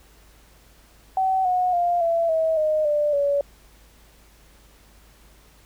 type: tone with pitch steps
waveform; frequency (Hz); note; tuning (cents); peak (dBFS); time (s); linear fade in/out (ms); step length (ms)
sine; 760 / 729 / 699.3 / 670.9 / 643.5 / 617.3 / 592.2 / 568; F#5 / F#5 / F5 / E5 / E5 / D#5 / D5 / C#5; +46 / -26 / +2 / +30 / -42 / -14 / +14 / +42; -18; 1.17-3.41; 2; 280
effects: added 52 Hz sine -53 dBFS peak until 5.65 s + pink hiss -55 dBFS RMS until 5.65 s